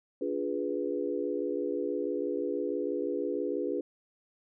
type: chord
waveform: sine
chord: D diminished seventh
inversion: none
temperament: equal with one note detuned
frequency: 289.1 / 349.2 / 415.3 / 493.9 Hz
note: D4 / F4 / Ab4 / Cb5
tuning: -27 / 0 / 0 / 0 cents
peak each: -35 / -35 / -34 / -35 dBFS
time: 0.21-3.81 s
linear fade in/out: 5 ms
effects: none